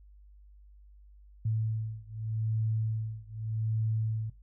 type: beating tone pair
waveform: sine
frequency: 110 / 110.83 Hz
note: A2 / A2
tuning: 0 / +13 cents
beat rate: 0.83 Hz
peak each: -32 / -33 dBFS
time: 1.45-4.3 s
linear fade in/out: 5 ms
effects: noise-tail reverb RT60 0.2 s tail -18 dB re dry + added 50 Hz sine -52 dBFS peak until 4.42 s